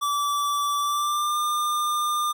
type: tone with pitch glide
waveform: square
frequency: 1158 to 1202.3 Hz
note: D6 to D6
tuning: -25 to +40 cents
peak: -23 dBFS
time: 0.01-2.33 s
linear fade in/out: 20 ms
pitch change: +65 cents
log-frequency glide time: 0.79-1.37 s
effects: none